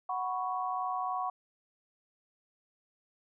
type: chord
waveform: sine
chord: F# suspended fourth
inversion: none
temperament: just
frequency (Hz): 740 / 986.7 / 1110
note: F#5 / B5 / C#6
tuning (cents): 0 / -2 / +2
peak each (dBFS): -34 / -38 / -35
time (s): 0.09-1.3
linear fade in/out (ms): 5
effects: none